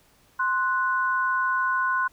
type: tone pair together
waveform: sine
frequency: 1046.5 / 1480 Hz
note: C6 / F#6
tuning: 0 / 0 cents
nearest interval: tritone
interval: 600 cents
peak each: -24 / -24 dBFS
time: 0.39-2.08 s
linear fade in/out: 10 ms
effects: pink hiss -60 dBFS RMS until 2.12 s